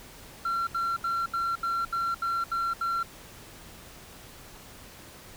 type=tone bursts; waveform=sine; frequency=1364 Hz; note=F6; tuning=41 cents flat; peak=-23 dBFS; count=9; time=0.45-3.03 s; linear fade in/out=5 ms; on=220 ms; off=75 ms; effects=tanh soft clip ceiling -25 dBFS + pink hiss -48 dBFS RMS until 5.36 s